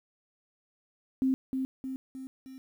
sine tone with echo, 263.1 Hz, C4, 10 cents sharp, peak -23 dBFS, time 1.22-1.34 s, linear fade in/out 0 ms, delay 310 ms, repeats 4, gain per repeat -5 dB, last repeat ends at 2.58 s, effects 10-bit

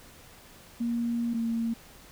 sine tone pair in turn, 235.1 / 229.5 Hz, A#3 / A#3, +15 / -27 cents, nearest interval unison, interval 42 cents, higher first, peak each -26 dBFS, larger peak neither, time 0.8-1.34 / 1.34-1.74 s, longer first, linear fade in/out 10 ms, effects pink hiss -52 dBFS RMS until 2.11 s

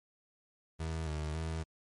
30% pulse tone with vibrato, 78.6 Hz, D#2, 18 cents sharp, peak -32 dBFS, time 0.79-1.64 s, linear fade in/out 20 ms, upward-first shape square, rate 1.8 Hz, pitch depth 44 cents each way, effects MP3 48 kbps

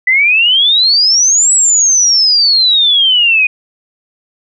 sine exponential two-way sweep, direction up then down, 1975.5 to 7910 to 2458 Hz, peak -6 dBFS, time 0.07-3.47 s, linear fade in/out 5 ms, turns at 1.53 s, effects none

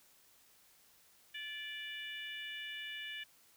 harmonic tone with a mistuned harmonic, 587.3 Hz, D5, in tune, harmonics 3 / 4 / 5 / 6, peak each -46 / -48 / -46 / -51 dBFS, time 1.34-3.24 s, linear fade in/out 10 ms, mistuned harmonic 3, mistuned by -25 cents, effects white hiss -66 dBFS RMS until 3.56 s

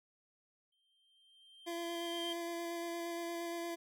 triangle tone with exponential growth, 3154 Hz, G7, 10 cents sharp, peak -37 dBFS, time 0.72-2.33 s, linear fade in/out 5 ms, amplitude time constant 350 ms
25% pulse tone with vibrato, 340 Hz, F4, 46 cents flat, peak -35 dBFS, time 1.66-3.76 s, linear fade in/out 20 ms, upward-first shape square, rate 8.6 Hz, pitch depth 10 cents each way
effects none

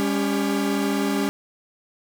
45% pulse tone cluster, 201.6 / 279.9 / 397.2 Hz, G3 / C#4 / G4, +49 / +17 / +23 cents, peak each -25 / -24 / -28 dBFS, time 0-1.29 s, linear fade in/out 0 ms, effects none

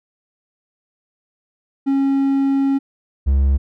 triangle tone pair in turn, 273.6 / 68.4 Hz, C#4 / C#2, -23 / -23 cents, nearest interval 2 octaves, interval 2400 cents, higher first, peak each -12 / -10 dBFS, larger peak second, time 1.86-2.79 / 3.26-3.58 s, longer first, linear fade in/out 20 ms, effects none

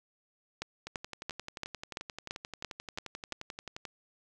two click trains, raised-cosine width 0.2 ms, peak -18 / -23 dBFS, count 9 / 35, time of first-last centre 0.62-3.323 / 0.87-3.852 s, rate 2.96 / 11.4 Hz, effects none

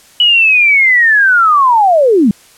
sine linear sweep, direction down, 2960 to 185 Hz, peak -5 dBFS, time 0.2-2.31 s, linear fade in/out 2 ms, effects white hiss -43 dBFS RMS until 2.57 s + low-pass 11000 Hz 12 dB/octave

